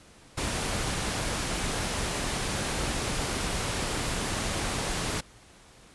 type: noise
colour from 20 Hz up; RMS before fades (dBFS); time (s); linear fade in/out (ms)
pink; -30; 0.37-5.21; 10
effects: pink hiss -54 dBFS RMS until 5.94 s + resampled to 24000 Hz